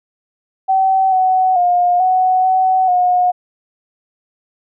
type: tone with pitch steps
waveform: sine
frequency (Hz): 765 / 748 / 711 / 743 / 751 / 722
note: G5 / F#5 / F5 / F#5 / F#5 / F#5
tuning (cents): -42 / +19 / +31 / +7 / +26 / -43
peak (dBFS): -10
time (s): 0.68-3.32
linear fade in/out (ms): 20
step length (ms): 440
effects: none